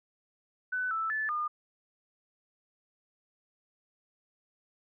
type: tone with pitch steps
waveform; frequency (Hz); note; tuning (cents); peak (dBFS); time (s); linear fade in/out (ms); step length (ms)
sine; 1500 / 1319 / 1742 / 1214; F#6 / E6 / A6 / D#6; +23 / +1 / -18 / -43; -29; 0.72-1.48; 10; 190
effects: none